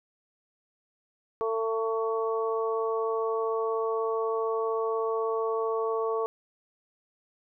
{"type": "harmonic tone", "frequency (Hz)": 224.2, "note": "A3", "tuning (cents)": 33, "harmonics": [2, 3, 4, 5], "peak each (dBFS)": [-27, -36, -38, -33], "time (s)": [1.41, 6.26], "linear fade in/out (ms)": 0, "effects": []}